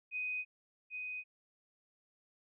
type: tone with echo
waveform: sine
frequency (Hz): 2500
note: D#7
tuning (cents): +8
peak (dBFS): -35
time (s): 0.11-0.45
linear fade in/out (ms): 50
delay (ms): 790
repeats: 1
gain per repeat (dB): -4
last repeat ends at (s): 1.24
effects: none